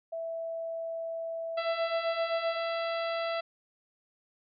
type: tone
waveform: sine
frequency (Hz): 659.3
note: E5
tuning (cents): 0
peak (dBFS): -33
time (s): 0.12-2.57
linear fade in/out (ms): 10
type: harmonic tone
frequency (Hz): 667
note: E5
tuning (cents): +20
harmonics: 1 / 2 / 3 / 4 / 5 / 6 / 7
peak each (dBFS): -31 / -37 / -41 / -43 / -45 / -47 / -48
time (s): 1.57-3.41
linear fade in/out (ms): 10
effects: none